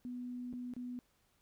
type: tone with dropouts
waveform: sine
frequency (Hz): 246.9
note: B3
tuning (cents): 0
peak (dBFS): -40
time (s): 0.05-0.99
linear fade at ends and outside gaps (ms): 0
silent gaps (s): 0.528-0.536 / 0.737-0.765
effects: pink hiss -74 dBFS RMS until 1.41 s